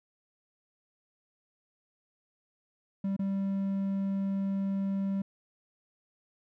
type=tone with dropouts; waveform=triangle; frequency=195.5 Hz; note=G3; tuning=4 cents flat; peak=-26 dBFS; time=3.04-5.22 s; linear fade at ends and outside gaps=5 ms; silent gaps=3.165-3.192 s; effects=none